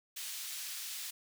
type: high-pass noise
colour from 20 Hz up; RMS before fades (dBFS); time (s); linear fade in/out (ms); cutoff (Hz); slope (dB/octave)
pink; -42; 0.16-1.11; 10; 3200; 12
effects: none